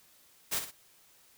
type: noise with echo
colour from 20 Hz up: white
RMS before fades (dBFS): -31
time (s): 0.51-0.6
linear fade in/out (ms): 20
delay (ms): 58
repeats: 2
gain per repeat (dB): -8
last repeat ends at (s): 0.716
effects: white hiss -62 dBFS RMS until 1.37 s